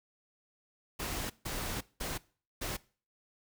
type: noise bursts at uneven times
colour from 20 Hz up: pink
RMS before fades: -37 dBFS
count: 4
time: 0.99-1.3 / 1.45-1.81 / 2-2.18 / 2.61-2.77 s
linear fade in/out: 10 ms
effects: noise-tail reverb RT60 0.4 s tail -21 dB re dry